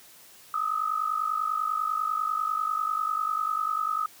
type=tone pair together; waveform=sine; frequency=1237 / 1287.1 Hz; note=D#6 / E6; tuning=-10 / -42 cents; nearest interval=minor second; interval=68 cents; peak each=-28 dBFS; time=0.54-4.06 s; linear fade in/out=2 ms; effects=white hiss -52 dBFS RMS until 4.2 s + high-pass 80 Hz 12 dB/octave